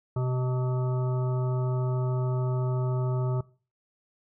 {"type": "harmonic tone with a mistuned harmonic", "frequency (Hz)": 127.6, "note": "C3", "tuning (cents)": -43, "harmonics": [1, 3, 5, 7, 9, 10], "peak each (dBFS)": [-25, -35, -39, -42, -44, -45], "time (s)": [0.16, 3.41], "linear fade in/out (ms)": 5, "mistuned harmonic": 5, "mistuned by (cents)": -29, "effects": ["noise-tail reverb RT60 0.4 s tail -22 dB re dry"]}